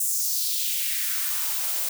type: noise with high-pass filter sweep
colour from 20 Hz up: blue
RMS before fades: -26 dBFS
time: 0-1.89 s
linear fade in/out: 5 ms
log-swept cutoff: 8200 to 490 Hz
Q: 2.2
effects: none